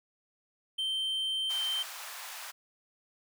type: tone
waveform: triangle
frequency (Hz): 3120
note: G7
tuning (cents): -9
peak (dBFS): -28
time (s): 0.78-1.83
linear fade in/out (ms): 10
type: high-pass noise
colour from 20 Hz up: pink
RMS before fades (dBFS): -43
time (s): 1.49-2.52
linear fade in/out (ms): 20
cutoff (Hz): 830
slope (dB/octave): 24
effects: none